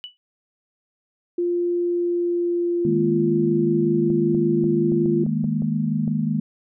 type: tone with exponential decay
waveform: sine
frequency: 2960 Hz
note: F#7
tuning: in tune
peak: -28 dBFS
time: 0.04-0.17 s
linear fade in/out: 0 ms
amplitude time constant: 27 ms
type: tone with pitch glide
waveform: sine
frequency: 349.2 to 345.2 Hz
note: F4 to F4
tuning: 0 to -20 cents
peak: -19 dBFS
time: 1.38-5.24 s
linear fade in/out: 5 ms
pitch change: -20 cents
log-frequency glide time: 1.74-3.19 s
type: chord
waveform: sine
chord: D# suspended fourth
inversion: none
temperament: equal with one note detuned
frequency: 156.56 / 207.7 / 233.1 Hz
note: D#3 / G#3 / A#3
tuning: +11 / 0 / 0 cents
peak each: -24 dBFS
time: 2.85-6.4 s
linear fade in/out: 2 ms
type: clicks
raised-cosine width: 2 ms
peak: -23 dBFS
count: 9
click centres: 4.102 / 4.348 / 4.641 / 4.92 / 5.059 / 5.264 / 5.442 / 5.621 / 6.078 s
effects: none